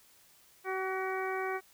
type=harmonic tone with a mistuned harmonic; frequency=379 Hz; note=F#4; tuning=42 cents sharp; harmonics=1 / 2 / 3 / 4 / 5 / 6; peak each=-35 / -38 / -40 / -41 / -42 / -43 dBFS; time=0.64-1.61 s; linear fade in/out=50 ms; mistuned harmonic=4; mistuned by=-22 cents; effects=white hiss -62 dBFS RMS until 1.73 s